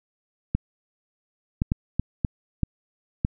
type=clicks; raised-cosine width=5 ms; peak=-9 dBFS; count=7; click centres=0.55 / 1.619 / 1.719 / 1.996 / 2.248 / 2.633 / 3.249 s; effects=none